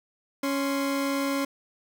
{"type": "tone pair together", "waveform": "30% pulse", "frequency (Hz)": [277.2, 1046.5], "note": ["C#4", "C6"], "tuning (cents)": [0, 0], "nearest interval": "octave + major seventh", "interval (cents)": 2300, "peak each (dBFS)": [-23, -31], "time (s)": [0.43, 1.45], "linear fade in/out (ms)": 5, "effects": []}